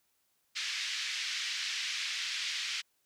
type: band-pass noise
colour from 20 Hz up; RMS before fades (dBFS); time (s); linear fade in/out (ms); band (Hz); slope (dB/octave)
pink; -36; 0.55-2.82; 20; 2000 to 5700; 24
effects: white hiss -75 dBFS RMS until 3.05 s